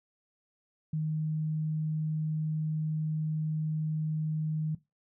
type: tone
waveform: sine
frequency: 155.56 Hz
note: D#3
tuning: in tune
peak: -28 dBFS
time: 0.93-4.75 s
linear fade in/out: 5 ms
effects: noise-tail reverb RT60 0.2 s tail -17 dB re dry